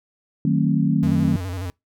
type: chord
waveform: sine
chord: D# diminished seventh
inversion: none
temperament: just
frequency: 155.56 / 186.68 / 224 / 268.8 Hz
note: D#3 / F#3 / A3 / C4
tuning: 0 / +16 / +31 / +47 cents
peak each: -20 / -22 / -22 / -23 dBFS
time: 0.45-1.36 s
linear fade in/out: 2 ms
type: tone with vibrato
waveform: square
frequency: 91.9 Hz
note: F#2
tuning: 11 cents flat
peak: -27 dBFS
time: 1.03-1.7 s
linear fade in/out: 0 ms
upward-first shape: square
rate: 12 Hz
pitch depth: 69 cents each way
effects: noise-tail reverb RT60 0.2 s tail -26 dB re dry